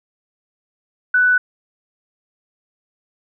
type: tone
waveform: sine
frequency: 1490 Hz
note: F#6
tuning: 12 cents sharp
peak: -11 dBFS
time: 1.14-1.38 s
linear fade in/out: 5 ms
effects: none